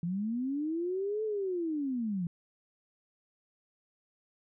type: linear two-way sweep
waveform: sine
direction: up then down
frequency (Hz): 164.7 to 440 to 164.7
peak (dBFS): -30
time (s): 0.03-2.27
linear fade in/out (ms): 2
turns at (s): 1.24
effects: none